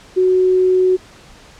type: tone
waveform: sine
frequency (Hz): 370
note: F#4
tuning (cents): 0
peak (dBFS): -10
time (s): 0.16-0.97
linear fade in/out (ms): 20
effects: pink hiss -43 dBFS RMS until 1.59 s + low-pass 7000 Hz 12 dB/octave